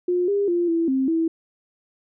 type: tone with pitch steps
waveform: sine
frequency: 356.7 / 403.2 / 347.2 / 332.5 / 264.9 / 327.1 Hz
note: F4 / G4 / F4 / E4 / C4 / E4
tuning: +37 / +49 / -10 / +15 / +22 / -13 cents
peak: -18 dBFS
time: 0.08-1.28 s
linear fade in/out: 5 ms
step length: 200 ms
effects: none